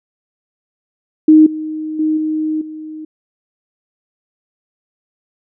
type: tone with level steps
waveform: sine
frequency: 311.1 Hz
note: D#4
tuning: in tune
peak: -3 / -20 / -12 / -15 / -26 dBFS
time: 1.28-3.05 s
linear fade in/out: 5 ms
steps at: 1.46 / 1.99 / 2.17 / 2.61 s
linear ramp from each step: 5 ms
effects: none